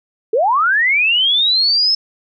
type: linear sweep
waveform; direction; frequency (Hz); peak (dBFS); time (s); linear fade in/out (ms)
sine; up; 408.4 to 5274; -11; 0.33-1.95; 5
effects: none